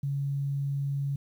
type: tone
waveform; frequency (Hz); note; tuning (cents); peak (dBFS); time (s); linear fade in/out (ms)
sine; 140; C#3; +18; -27; 0.03-1.16; 5
effects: 10-bit